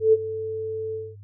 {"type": "tone with ADSR envelope", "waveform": "sine", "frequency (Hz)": 440, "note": "A4", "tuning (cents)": 0, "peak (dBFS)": -10, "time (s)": [0, 1.16], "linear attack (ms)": 130, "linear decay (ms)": 34, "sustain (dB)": -16, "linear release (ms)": 220, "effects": ["noise-tail reverb RT60 0.1 s tail -23 dB re dry", "added 101 Hz sine -41 dBFS peak until 1.23 s"]}